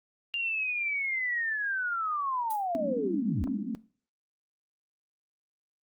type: linear sweep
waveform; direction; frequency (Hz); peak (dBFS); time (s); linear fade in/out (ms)
sine; down; 2806 to 58.4; -28; 0.34-3.44; 0
type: noise with exponential decay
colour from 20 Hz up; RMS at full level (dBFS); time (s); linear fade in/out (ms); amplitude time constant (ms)
violet; -36; 2.5-2.67; 5; 36
type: band-pass noise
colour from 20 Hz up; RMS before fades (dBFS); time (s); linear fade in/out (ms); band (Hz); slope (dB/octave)
white; -33; 2.75-3.75; 0; 190 to 300; 96
type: clicks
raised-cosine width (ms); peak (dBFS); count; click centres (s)
1; -31 / -31; 2; 3.473 / 3.476
effects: noise-tail reverb RT60 0.4 s tail -18 dB re dry + Opus 48 kbps